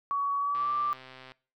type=tone with pitch glide; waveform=sine; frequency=1127 to 1176.9 Hz; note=C#6 to D6; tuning=+28 to +3 cents; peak=-26 dBFS; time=0.11-0.93 s; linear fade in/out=0 ms; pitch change=+75 cents; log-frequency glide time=0.38-0.73 s
type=click train; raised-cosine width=0.3 ms; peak=-31 dBFS; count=101; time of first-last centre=0.55-1.319 s; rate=130 Hz
effects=noise-tail reverb RT60 0.4 s tail -22 dB re dry